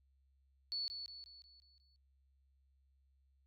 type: tone with echo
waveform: sine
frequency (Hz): 4435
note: C#8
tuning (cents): 0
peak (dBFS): -37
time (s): 0.72-0.88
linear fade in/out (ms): 0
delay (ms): 180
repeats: 6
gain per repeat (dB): -6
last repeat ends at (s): 1.96
effects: added 67 Hz sine -70 dBFS peak until 3.46 s